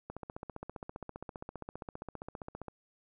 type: click train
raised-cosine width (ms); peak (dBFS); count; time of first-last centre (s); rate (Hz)
1; -27; 40; 0.1-2.683; 15.1
effects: none